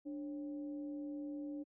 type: tone with frequency modulation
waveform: sine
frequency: 293.7 Hz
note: D4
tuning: in tune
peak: -40 dBFS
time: 0.05-1.64 s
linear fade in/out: 20 ms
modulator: 251 Hz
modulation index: 0.5
effects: high-pass 150 Hz 12 dB/octave